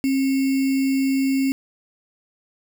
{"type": "tone with sample-and-hold", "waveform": "sine", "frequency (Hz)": 268.7, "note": "C4", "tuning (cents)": 46, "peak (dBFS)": -17, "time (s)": [0.04, 1.52], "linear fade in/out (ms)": 0, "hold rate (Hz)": 2450, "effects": []}